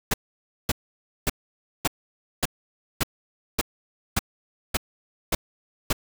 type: noise bursts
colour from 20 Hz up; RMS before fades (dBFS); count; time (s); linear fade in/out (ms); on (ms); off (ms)
pink; -22; 11; 0.11-5.929; 5; 29; 550
effects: none